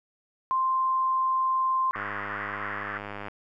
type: tone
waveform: sine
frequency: 1046.5 Hz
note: C6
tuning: in tune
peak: -22 dBFS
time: 0.51-1.91 s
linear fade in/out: 0 ms
type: band-pass noise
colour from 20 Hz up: white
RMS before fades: -35 dBFS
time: 1.93-2.99 s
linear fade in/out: 20 ms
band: 1000 to 2000 Hz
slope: 96 dB/octave
type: click train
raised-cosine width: 0.5 ms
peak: -21 dBFS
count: 136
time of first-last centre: 1.96-3.284 s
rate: 102 Hz
effects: none